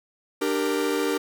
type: chord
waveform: 45% pulse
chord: G minor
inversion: second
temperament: equal with one note detuned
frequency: 297.4 / 392 / 466.2 Hz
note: D4 / G4 / Bb4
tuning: +22 / 0 / 0 cents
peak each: -27 dBFS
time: 0.41-1.18 s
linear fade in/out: 10 ms
effects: none